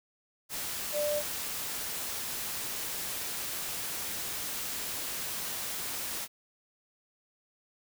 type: tone in noise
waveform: sine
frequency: 592 Hz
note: D5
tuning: 14 cents sharp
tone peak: -28 dBFS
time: 0.92-1.23 s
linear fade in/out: 50 ms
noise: white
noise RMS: -36 dBFS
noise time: 0.49-6.28 s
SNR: +5 dB
effects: none

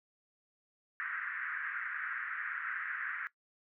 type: band-pass noise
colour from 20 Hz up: pink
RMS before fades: -39 dBFS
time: 1-3.27 s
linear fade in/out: 0 ms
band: 1400 to 1900 Hz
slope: 48 dB/octave
effects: noise-tail reverb RT60 0.1 s tail -18 dB re dry

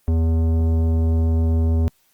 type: tone with tanh clipping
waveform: sine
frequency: 81.5 Hz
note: E2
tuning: 19 cents flat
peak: -17 dBFS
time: 0.08-1.88 s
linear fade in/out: 0 ms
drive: 14 dB
effects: white hiss -62 dBFS RMS until 2.13 s + Opus 24 kbps

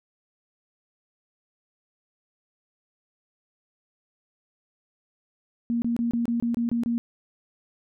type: tone bursts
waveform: sine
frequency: 235 Hz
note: A#3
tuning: 14 cents sharp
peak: -22 dBFS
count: 9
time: 5.7-6.98 s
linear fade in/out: 0 ms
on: 120 ms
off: 25 ms
effects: none

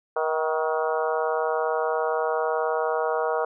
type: harmonic tone with a mistuned harmonic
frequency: 158.6 Hz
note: D#3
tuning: 33 cents sharp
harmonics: 3 / 4 / 5 / 6 / 7 / 8 / 9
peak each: -26 / -28 / -30 / -32 / -33 / -34 / -35 dBFS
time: 0.16-3.45 s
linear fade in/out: 5 ms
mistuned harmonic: 5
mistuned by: -46 cents
effects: none

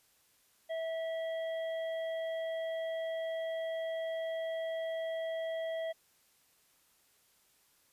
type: harmonic tone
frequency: 652 Hz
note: E5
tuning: 19 cents flat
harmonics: 1 / 3 / 5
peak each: -34 / -47 / -51 dBFS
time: 0.69-5.93 s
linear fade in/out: 20 ms
effects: white hiss -69 dBFS RMS until 7.92 s + resampled to 32000 Hz

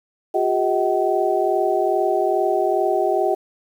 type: tone cluster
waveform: sine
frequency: 361.6 / 404 / 636 / 761 Hz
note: F#4 / G#4 / D#5 / F#5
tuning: -40 / -48 / +38 / +48 cents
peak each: -22 dBFS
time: 0.34-3.35 s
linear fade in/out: 10 ms
effects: 8-bit

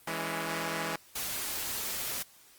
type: chord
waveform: 5% pulse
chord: C# minor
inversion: first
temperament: equal with one note detuned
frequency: 164.81 / 207.7 / 281.9 Hz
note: E3 / G#3 / C#4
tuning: 0 / 0 / +29 cents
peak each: -23 / -26 / -27 dBFS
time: 0.07-0.96 s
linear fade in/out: 5 ms
type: noise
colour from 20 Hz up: white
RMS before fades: -35 dBFS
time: 1.15-2.23 s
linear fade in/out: 10 ms
effects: white hiss -58 dBFS RMS until 2.58 s + Opus 32 kbps

